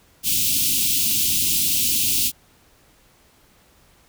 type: band-stop noise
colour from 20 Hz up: white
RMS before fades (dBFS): -20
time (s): 0.23-2.32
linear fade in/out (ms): 50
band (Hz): 320 to 2600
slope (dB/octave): 48
effects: pink hiss -56 dBFS RMS until 4.08 s